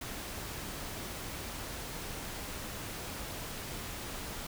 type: noise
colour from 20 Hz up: pink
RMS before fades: -41 dBFS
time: 0.01-4.47 s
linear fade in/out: 5 ms
effects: none